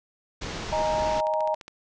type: low-pass noise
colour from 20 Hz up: pink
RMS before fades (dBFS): -34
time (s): 0.41-1.21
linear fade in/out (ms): 10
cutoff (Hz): 6700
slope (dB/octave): 48
type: chord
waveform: sine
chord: D# suspended fourth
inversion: none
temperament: just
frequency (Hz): 622.3 / 829.7 / 933.4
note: D#5 / G#5 / A#5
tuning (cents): 0 / -2 / +2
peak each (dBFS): -25 / -31 / -27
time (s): 0.72-1.55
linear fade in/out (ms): 10
type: click train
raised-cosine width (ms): 0.2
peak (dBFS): -24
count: 14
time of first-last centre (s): 0.79-1.68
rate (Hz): 14.6
effects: none